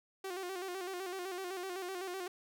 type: tone with vibrato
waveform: sawtooth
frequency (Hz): 370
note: F#4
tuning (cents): 0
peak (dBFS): -35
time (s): 0.24-2.28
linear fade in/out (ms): 5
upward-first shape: square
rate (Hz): 7.9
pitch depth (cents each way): 67
effects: none